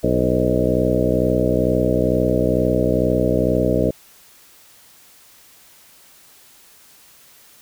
harmonic tone with a mistuned harmonic, 62.2 Hz, B1, 13 cents sharp, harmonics 1 / 2 / 3 / 4 / 5 / 6 / 7 / 8 / 9 / 10, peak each -26 / -24 / -24 / -24 / -23 / -28 / -23 / -23 / -27 / -24 dBFS, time 0.03-3.91 s, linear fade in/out 10 ms, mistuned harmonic 8, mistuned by +38 cents, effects white hiss -49 dBFS RMS until 7.61 s

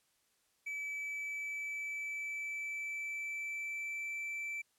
triangle tone with pitch glide, 2300 to 2329 Hz, D7 to D7, -37 to -15 cents, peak -36 dBFS, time 0.66-4.62 s, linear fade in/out 10 ms, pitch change +22 cents, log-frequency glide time 0.92-4.15 s, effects white hiss -75 dBFS RMS until 4.78 s + low-pass 12000 Hz 12 dB/octave

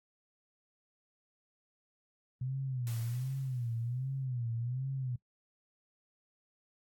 sine tone with vibrato, 124.8 Hz, B2, 19 cents sharp, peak -33 dBFS, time 2.41-5.16 s, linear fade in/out 5 ms, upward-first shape sine, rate 1.3 Hz, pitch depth 140 cents each way
white noise with exponential decay, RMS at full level -47 dBFS, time 2.87-4.25 s, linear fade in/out 0 ms, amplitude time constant 300 ms
effects noise-tail reverb RT60 0.1 s tail -20 dB re dry + AAC 64 kbps

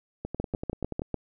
two click trains, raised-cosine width 2 ms, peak -15 / -19 dBFS, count 6 / 9, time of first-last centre 0.4-1.143 / 0.25-1.019 s, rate 6.73 / 10.4 Hz, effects none

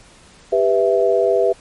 sine chord, E minor, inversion first, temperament equal with one note detuned, 396.6 / 493.9 / 659.3 Hz, G4 / B4 / E5, +20 / 0 / 0 cents, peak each -17 dBFS, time 0.52-1.53 s, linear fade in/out 10 ms, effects pink hiss -47 dBFS RMS until 1.6 s + MP3 48 kbps

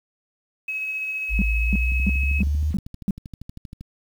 sine tone with tremolo, 2563 Hz, E7, 49 cents flat, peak -24 dBFS, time 0.68-2.42 s, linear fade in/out 5 ms, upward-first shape sine, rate 15 Hz, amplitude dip 25%
sine exponential sweep, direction up, 51.7 to 77.78 Hz, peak -19 dBFS, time 1.29-2.75 s, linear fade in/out 50 ms
sine tone bursts, 196 Hz, G3, in tune, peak -18 dBFS, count 6, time 1.39-3.108 s, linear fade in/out 0 ms, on 28 ms, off 310 ms
click train, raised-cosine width 5 ms, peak -24 dBFS, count 25, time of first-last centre 1.92-3.81 s, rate 12.7 Hz
effects 8-bit

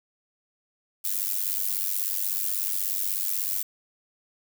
violet noise with amplitude modulation, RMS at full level -24 dBFS, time 1.04-3.63 s, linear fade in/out 10 ms, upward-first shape sine, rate 96.4 Hz, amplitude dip 90%, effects none

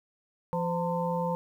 harmonic tone with a mistuned harmonic, 171.6 Hz, F3, 30 cents flat, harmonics 1 / 3 / 5 / 6, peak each -31 / -31 / -32 / -39 dBFS, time 0.53-1.35 s, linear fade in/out 0 ms, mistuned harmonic 5, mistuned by +81 cents, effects 10-bit

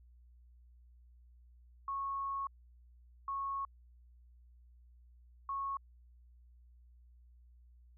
sine tone bursts at uneven times, 1100 Hz, C#6, 14 cents flat, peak -35 dBFS, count 3, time 1.88-2.47 / 3.28-3.65 / 5.49-5.77 s, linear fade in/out 2 ms, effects added 60 Hz sine -58 dBFS peak until 7.97 s

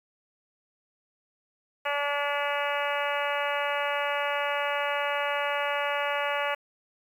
harmonic tone, 287.4 Hz, D4, 37 cents flat, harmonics 2 / 3 / 4 / 5 / 6 / 7 / 8 / 9 / 10, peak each -31 / -33 / -34 / -35 / -36 / -36 / -37 / -38 / -38 dBFS, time 1.85-6.55 s, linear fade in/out 10 ms, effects 9-bit

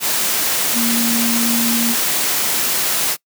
sine tone in noise, 233.1 Hz, A#3, in tune, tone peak -17 dBFS, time 0.73-1.96 s, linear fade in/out 50 ms, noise white, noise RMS -18 dBFS, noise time 0-3.17 s, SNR -2 dB, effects noise-tail reverb RT60 0.1 s tail -23 dB re dry + high-pass 150 Hz 12 dB/octave

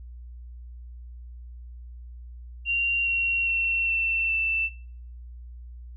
sine tone with pitch steps, 2765 / 2740 / 2714 / 2689 / 2665 Hz, F7 / F7 / E7 / E7 / E7, -18 / -34 / +50 / +34 / +18 cents, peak -22 dBFS, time 2.65-4.7 s, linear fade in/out 50 ms, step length 410 ms, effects noise-tail reverb RT60 0.6 s tail -25 dB re dry + added 60 Hz sine -39 dBFS peak until 5.96 s

